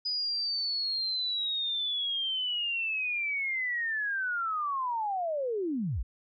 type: linear sweep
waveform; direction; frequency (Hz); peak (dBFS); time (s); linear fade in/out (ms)
sine; down; 4978 to 37.37; -28; 0.05-6.03; 10
effects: MP3 96 kbps